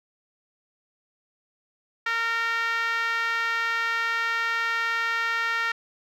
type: tone with band-pass filter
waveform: 5% pulse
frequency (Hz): 459.6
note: A#4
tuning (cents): -25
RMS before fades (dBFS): -26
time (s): 2.06-5.72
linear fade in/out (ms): 5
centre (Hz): 1600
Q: 3.7
effects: none